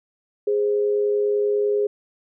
sine tone pair together, 413.2 / 523.3 Hz, G#4 / C5, -9 / 0 cents, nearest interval major third, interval 409 cents, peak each -18 / -28 dBFS, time 0.47-1.87 s, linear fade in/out 5 ms, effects none

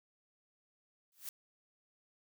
blue noise with exponential growth, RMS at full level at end -39 dBFS, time 1.12-1.29 s, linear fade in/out 1 ms, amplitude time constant 36 ms, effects none

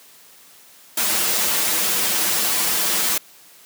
white noise with comb filter, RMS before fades -20 dBFS, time 0.97-3.18 s, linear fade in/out 5 ms, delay 7.4 ms, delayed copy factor -0.95, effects white hiss -48 dBFS RMS until 3.65 s + high-pass 150 Hz 12 dB/octave

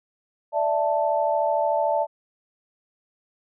sine chord, D suspended second, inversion none, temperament just, 587.3 / 660.7 / 881 Hz, D5 / E5 / A5, 0 / +4 / +2 cents, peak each -24 dBFS, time 0.52-2.07 s, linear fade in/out 50 ms, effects none

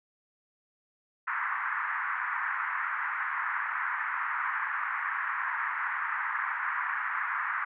white band-pass noise, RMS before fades -32 dBFS, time 1.27-7.65 s, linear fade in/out 10 ms, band 970 to 1900 Hz, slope 48 dB/octave, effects none

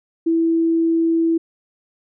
sine tone, 329.6 Hz, E4, in tune, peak -14 dBFS, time 0.26-1.38 s, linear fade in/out 10 ms, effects none

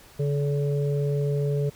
harmonic tone, 143.2 Hz, D3, 43 cents flat, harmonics 1 / 3 / 4, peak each -23 / -28 / -36 dBFS, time 0.19-1.7 s, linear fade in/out 10 ms, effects pink hiss -51 dBFS RMS until 1.75 s

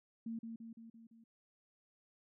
sine tone with echo, 227.8 Hz, A#3, 40 cents flat, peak -39 dBFS, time 0.26-0.39 s, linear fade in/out 5 ms, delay 170 ms, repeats 5, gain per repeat -4 dB, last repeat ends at 1.24 s, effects none

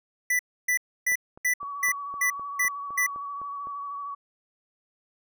square tone bursts, 1982 Hz, B6, 6 cents sharp, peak -22 dBFS, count 8, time 0.3-3.066 s, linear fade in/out 5 ms, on 92 ms, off 290 ms
click train, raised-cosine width 1 ms, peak -32 dBFS, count 11, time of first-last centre 1.12-3.671 s, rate 3.92 Hz
sine tone with vibrato, 1134 Hz, C#6, 39 cents sharp, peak -32 dBFS, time 1.6-4.15 s, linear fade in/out 10 ms, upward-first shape sine, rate 13 Hz, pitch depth 26 cents each way
effects none

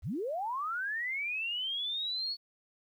sine linear sweep, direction up, 46.25 to 4435 Hz, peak -32 dBFS, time 0.02-2.37 s, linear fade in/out 50 ms, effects 11-bit

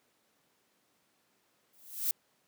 violet noise with exponential growth, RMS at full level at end -27 dBFS, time 1.73-2.11 s, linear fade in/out 2 ms, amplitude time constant 82 ms, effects pink hiss -72 dBFS RMS until 2.47 s + high-pass 200 Hz 12 dB/octave

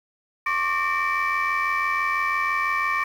sine tone cluster, 1086 / 1172 / 1824 / 2320 Hz, C#6 / D6 / A#6 / D7, -36 / -4 / -38 / -22 cents, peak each -26 / -25 / -26 / -25 dBFS, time 0.46-3.04 s, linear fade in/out 5 ms, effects tanh soft clip ceiling -15 dBFS + 8-bit

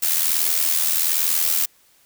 blue noise with amplitude modulation, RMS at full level -17 dBFS, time 0.02-1.66 s, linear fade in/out 10 ms, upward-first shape sine, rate 81.2 Hz, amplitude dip 65%, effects white hiss -57 dBFS RMS until 2.05 s

